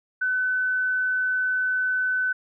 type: tone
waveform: sine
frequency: 1509 Hz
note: F#6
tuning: 34 cents sharp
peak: -21 dBFS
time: 0.21-2.33 s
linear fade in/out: 10 ms
effects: none